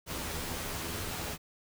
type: noise with comb filter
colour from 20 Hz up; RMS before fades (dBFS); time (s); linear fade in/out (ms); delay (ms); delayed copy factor
pink; -37; 0.06-1.38; 50; 12; +0.65
effects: none